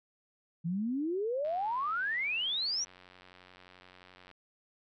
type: exponential sweep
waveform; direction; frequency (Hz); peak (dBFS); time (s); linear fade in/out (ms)
sine; up; 160 to 5970; -30; 0.64-2.85; 20
type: click train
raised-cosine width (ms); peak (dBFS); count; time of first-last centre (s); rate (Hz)
0.3; -38; 263; 1.45-4.313; 91.5
effects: none